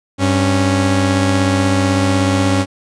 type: tone pair together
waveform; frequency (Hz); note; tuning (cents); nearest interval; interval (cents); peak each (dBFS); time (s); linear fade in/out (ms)
sawtooth; 97.42 / 276.1; G2 / C#4; -10 / -7; octave + tritone; 1803; -11; 0.18-2.66; 50
effects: resampled to 22050 Hz